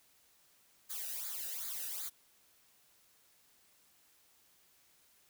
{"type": "noise with flanger", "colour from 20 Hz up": "blue", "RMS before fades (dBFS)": -41, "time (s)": [0.89, 2.1], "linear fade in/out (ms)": 20, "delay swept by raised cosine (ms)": [0.35, 0.94], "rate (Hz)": 2.6, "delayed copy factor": -0.85, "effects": ["white hiss -68 dBFS RMS until 5.29 s"]}